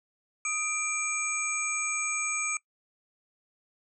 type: tone cluster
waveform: sine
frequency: 1250 / 2362 / 6610 / 8020 Hz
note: D#6 / D7 / G#8 / B8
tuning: +8 / +9 / -9 / +26 cents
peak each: -37 / -31 / -34 / -35 dBFS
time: 0.45-2.57 s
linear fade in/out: 2 ms
effects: noise-tail reverb RT60 0.1 s tail -22 dB re dry